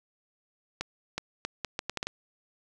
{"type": "accelerating click train", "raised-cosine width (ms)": 0.2, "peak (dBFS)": -14, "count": 9, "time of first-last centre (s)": [0.81, 2.07], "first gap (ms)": 370, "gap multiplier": 0.73, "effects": []}